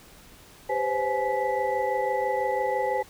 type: tone cluster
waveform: sine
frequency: 394.5 / 507 / 533 / 846 / 1975 Hz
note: G4 / B4 / C5 / G#5 / B6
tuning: +11 / +45 / +32 / +32 / 0 cents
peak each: -33 / -28 / -31 / -27 / -36 dBFS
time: 0.69-3.03 s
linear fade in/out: 10 ms
effects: pink hiss -51 dBFS RMS until 3.09 s